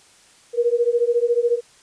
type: beating tone pair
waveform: sine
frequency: 469.2 / 483.2 Hz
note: A#4 / B4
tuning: +11 / -38 cents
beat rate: 14 Hz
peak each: -19 dBFS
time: 0.53-1.61 s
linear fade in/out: 50 ms
effects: white hiss -52 dBFS RMS until 1.82 s + resampled to 22050 Hz